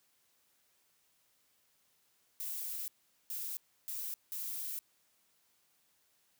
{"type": "noise bursts at uneven times", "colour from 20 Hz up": "violet", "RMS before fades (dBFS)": -40, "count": 4, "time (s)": [[2.4, 2.88], [3.3, 3.57], [3.88, 4.14], [4.32, 4.79]], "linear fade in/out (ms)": 0, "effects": ["white hiss -73 dBFS RMS until 6.39 s", "high-pass 60 Hz 12 dB/octave"]}